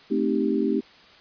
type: chord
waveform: sine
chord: A half-diminished seventh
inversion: none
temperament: equal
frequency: 220 / 261.6 / 311.1 / 392 Hz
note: A3 / C4 / Eb4 / G4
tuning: 0 / 0 / 0 / 0 cents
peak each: -26 dBFS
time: 0.1-0.81 s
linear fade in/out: 20 ms
effects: white hiss -51 dBFS RMS until 1.2 s + resampled to 11025 Hz